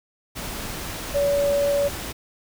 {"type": "tone in noise", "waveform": "sine", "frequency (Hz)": 569, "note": "C#5", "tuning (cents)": 45, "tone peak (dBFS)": -18, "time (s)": [1.14, 1.89], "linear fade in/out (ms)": 20, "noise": "pink", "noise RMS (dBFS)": -32, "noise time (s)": [0.35, 2.13], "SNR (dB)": 11, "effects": []}